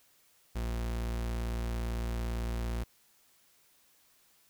40% pulse tone, 57.8 Hz, A#1, 14 cents flat, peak -31 dBFS, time 0.55-2.84 s, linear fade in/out 10 ms, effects white hiss -66 dBFS RMS until 4.49 s

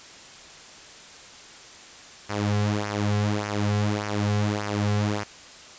sawtooth tone with flanger, 103.83 Hz, G#2, in tune, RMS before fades -25 dBFS, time 2.29-5.24 s, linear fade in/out 10 ms, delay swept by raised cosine 0.25 to 3.35 ms, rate 1.7 Hz, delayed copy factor -0.7, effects white hiss -45 dBFS RMS until 5.78 s + resampled to 16000 Hz

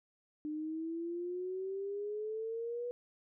sine exponential sweep, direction up, 300.5 to 489.6 Hz, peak -36 dBFS, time 0.45-2.91 s, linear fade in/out 0 ms, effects none

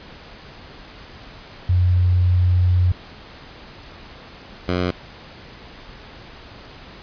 sine / 10% pulse tone pair in turn, 90 / 90 Hz, F#2 / F#2, -47 / -47 cents, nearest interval unison, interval 0 cents, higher neither, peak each -13 / -11 dBFS, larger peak second, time 1.69-2.92 / 4.68-4.91 s, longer first, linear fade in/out 5 ms, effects pink hiss -41 dBFS RMS until 7.02 s + resampled to 11025 Hz

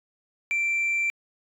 sine tone, 2349 Hz, D7, in tune, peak -20 dBFS, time 0.51-1.1 s, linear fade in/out 0 ms, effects tanh soft clip ceiling -21 dBFS

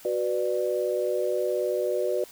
sine chord, B minor, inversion second, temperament just, 370.4 / 493.9 / 592.7 Hz, F#4 / B4 / D5, +2 / 0 / +16 cents, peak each -28 dBFS, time 0.05-2.24 s, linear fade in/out 2 ms, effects white hiss -49 dBFS RMS until 2.31 s

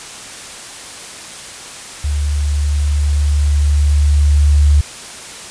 sine tone with level ramp, 73.1 Hz, D2, 7 cents flat, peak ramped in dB -14 to -6 dBFS, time 2.04-4.81 s, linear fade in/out 5 ms, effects white hiss -31 dBFS RMS until 5.5 s + resampled to 22050 Hz

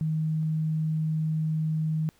sine tone pair in turn, 157.1 / 157.1 Hz, D#3 / D#3, +17 / +17 cents, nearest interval unison, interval 0 cents, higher neither, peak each -24 dBFS, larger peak neither, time 0.01-0.43 / 0.43-2.09 s, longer second, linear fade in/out 0 ms, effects pink hiss -63 dBFS RMS until 2.19 s

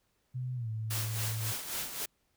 sine tone with pitch glide, 126.5 to 110.12 Hz, B2 to A2, +42 to +2 cents, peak -33 dBFS, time 0.34-1.53 s, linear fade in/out 20 ms, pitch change -240 cents, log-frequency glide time 0.55-0.69 s
white noise with tremolo, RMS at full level -35 dBFS, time 0.9-2.06 s, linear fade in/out 10 ms, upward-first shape sine, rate 3.7 Hz, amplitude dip 60%
effects pink hiss -75 dBFS RMS until 2.36 s

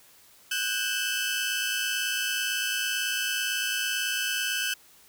sawtooth tone cluster, 1484 / 1593 / 2622 / 3026 Hz, F#6 / G6 / E7 / F#7, +5 / +27 / -10 / +38 cents, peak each -29 dBFS, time 0.51-4.74 s, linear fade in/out 5 ms, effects white hiss -56 dBFS RMS until 5.08 s

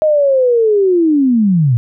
sine linear sweep, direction down, 629 to 111.5 Hz, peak -8 dBFS, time 0.02-1.77 s, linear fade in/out 0 ms, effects none

